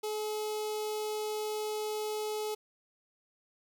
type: tone with notch filter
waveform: sawtooth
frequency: 426.9 Hz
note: G#4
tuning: 48 cents sharp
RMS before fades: -35 dBFS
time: 0.03-2.55 s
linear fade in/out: 10 ms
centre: 1700 Hz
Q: 1
effects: none